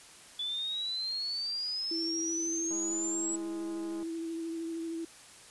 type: exponential sweep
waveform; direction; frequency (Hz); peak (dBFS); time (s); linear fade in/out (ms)
sine; up; 3447 to 7840; -32; 0.39-3.36; 5
type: tone with vibrato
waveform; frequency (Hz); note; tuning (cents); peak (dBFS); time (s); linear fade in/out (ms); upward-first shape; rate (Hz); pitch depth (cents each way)
sine; 329.6; E4; 0; -34; 1.91-5.05; 5; sine; 13; 19
type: click train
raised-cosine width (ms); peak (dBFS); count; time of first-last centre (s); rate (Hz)
1; -36; 274; 2.71-4.029; 207
effects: white hiss -53 dBFS RMS until 5.5 s + resampled to 24000 Hz